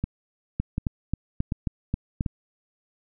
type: two click trains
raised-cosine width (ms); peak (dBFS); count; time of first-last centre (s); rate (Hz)
5; -13 / -12; 4 / 7; 0.04-2.262 / 0.6-2.209; 1.35 / 3.73
effects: none